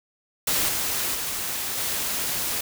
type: noise with level steps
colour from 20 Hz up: white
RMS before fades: -23 / -26 / -29 / -27 dBFS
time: 0.47-2.61 s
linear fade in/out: 5 ms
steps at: 0.68 / 1.14 / 1.77 s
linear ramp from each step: 10 ms
effects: none